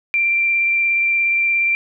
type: tone with vibrato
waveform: sine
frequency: 2362 Hz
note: D7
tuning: 9 cents sharp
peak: -14 dBFS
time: 0.14-1.75 s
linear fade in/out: 0 ms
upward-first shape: sine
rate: 17 Hz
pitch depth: 9 cents each way
effects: none